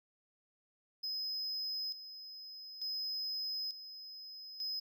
triangle tone with tremolo, 5070 Hz, D#8, 32 cents sharp, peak -35 dBFS, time 1.03-4.8 s, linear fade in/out 10 ms, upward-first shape square, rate 0.56 Hz, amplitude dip 70%, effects none

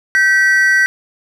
triangle tone pair together, 1547 / 1939.6 Hz, G6 / B6, -23 / -32 cents, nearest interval major third, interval 391 cents, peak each -10 dBFS, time 0.15-0.86 s, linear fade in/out 0 ms, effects none

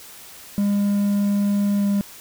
triangle tone with pitch glide, 202.6 to 201 Hz, G#3 to G3, -43 to +44 cents, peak -15 dBFS, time 0.58-2.01 s, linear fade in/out 0 ms, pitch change -13 cents, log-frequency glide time 1.76-1.87 s, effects white hiss -42 dBFS RMS until 2.2 s

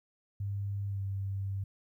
sine tone with pitch glide, 100 to 97.83 Hz, G2 to G2, +35 to -3 cents, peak -32 dBFS, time 0.4-1.64 s, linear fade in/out 5 ms, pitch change -38 cents, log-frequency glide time 0.88-1.01 s, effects 12-bit

